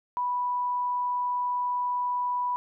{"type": "tone", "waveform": "sine", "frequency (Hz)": 985, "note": "B5", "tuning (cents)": -5, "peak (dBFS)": -25, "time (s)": [0.17, 2.56], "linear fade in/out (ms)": 0, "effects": []}